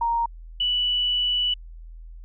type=tone pair in turn; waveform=sine; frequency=932.3 / 2960 Hz; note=A#5 / F#7; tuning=0 / 0 cents; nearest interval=octave + minor sixth; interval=2000 cents; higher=second; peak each=-20 dBFS; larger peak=neither; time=0.01-0.26 / 0.6-1.54 s; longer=second; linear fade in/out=5 ms; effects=added 41 Hz sine -38 dBFS peak until 2.24 s